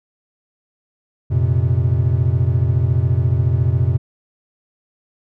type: chord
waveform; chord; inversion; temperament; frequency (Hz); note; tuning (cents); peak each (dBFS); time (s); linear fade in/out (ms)
triangle; F suspended fourth; none; equal with one note detuned; 89.4 / 116.54 / 130.81; F2 / Bb2 / C3; +41 / 0 / 0; -16; 1.3-3.98; 20
effects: none